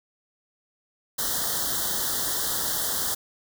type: band-stop noise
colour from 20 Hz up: white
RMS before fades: -27 dBFS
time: 1.18-3.15 s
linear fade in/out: 10 ms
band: 1900 to 3100 Hz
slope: 96 dB/octave
effects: none